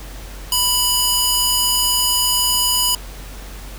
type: tone with high-pass filter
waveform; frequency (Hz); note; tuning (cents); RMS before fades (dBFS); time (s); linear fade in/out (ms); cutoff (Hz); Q
square; 988; B5; 0; -17; 0.52-2.95; 2; 3200; 0.55
effects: added 47 Hz sine -32 dBFS peak until 3.78 s + pink hiss -38 dBFS RMS until 3.78 s